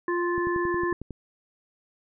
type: harmonic tone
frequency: 349.2 Hz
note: F4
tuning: in tune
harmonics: 1 / 3 / 5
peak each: -25 / -30 / -32 dBFS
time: 0.08-0.93 s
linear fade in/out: 2 ms
type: click train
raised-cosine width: 3 ms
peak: -23 dBFS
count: 9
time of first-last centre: 0.38-1.107 s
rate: 11 Hz
effects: none